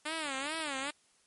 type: tone with vibrato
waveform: 5% pulse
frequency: 293.4 Hz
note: D4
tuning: 2 cents flat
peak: -23 dBFS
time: 0.05-0.91 s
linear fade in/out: 10 ms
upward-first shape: sine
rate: 2.4 Hz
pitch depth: 180 cents each way
effects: white hiss -68 dBFS RMS until 1.26 s + MP3 48 kbps